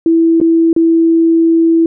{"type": "tone with dropouts", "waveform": "sine", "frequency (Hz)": 329.6, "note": "E4", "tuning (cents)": 0, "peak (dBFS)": -6, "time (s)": [0.06, 1.86], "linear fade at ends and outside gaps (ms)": 2, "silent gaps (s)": [[0.402, 0.413], [0.73, 0.763]], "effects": []}